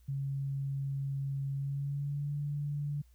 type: tone with pitch glide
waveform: sine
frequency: 137.8 to 145.32 Hz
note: C#3 to D3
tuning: -10 to -18 cents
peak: -32 dBFS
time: 0.08-3.02 s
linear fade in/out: 10 ms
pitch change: +92 cents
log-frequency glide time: 1.52-2.35 s
effects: added 60 Hz sine -58 dBFS peak until 3.14 s + white hiss -73 dBFS RMS until 3.14 s